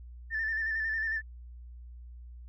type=tone with vibrato; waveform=sine; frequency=1779 Hz; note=A6; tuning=19 cents sharp; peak=-28 dBFS; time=0.3-1.22 s; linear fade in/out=50 ms; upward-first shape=square; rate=11 Hz; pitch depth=32 cents each way; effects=tanh soft clip ceiling -24 dBFS + added 60 Hz sine -44 dBFS peak until 2.48 s